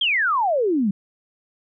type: exponential sweep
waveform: sine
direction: down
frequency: 3322 to 186.2 Hz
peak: -17 dBFS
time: 0.01-0.91 s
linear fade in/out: 5 ms
effects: none